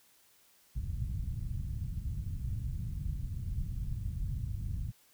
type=low-pass noise; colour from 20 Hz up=white; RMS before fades=-36 dBFS; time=0.75-4.92 s; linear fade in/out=20 ms; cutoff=120 Hz; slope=24 dB/octave; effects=white hiss -65 dBFS RMS until 5.13 s